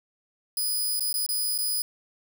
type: tone with dropouts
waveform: 5% pulse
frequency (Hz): 4978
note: D#8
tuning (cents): 0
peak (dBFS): -18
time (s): 0.57-1.82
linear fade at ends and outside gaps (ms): 2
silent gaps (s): 0.996-1.006 / 1.128-1.14 / 1.264-1.289 / 1.579-1.586
effects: 9-bit